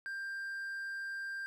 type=tone; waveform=triangle; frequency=1587 Hz; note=G6; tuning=21 cents sharp; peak=-36 dBFS; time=0.06-1.46 s; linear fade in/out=0 ms; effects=none